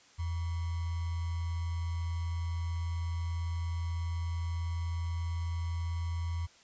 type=tone with sample-and-hold; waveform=sine; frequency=84.2 Hz; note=E2; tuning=37 cents sharp; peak=-31 dBFS; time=0.18-6.47 s; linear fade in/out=20 ms; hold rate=1050 Hz; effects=white hiss -60 dBFS RMS until 6.63 s + resampled to 16000 Hz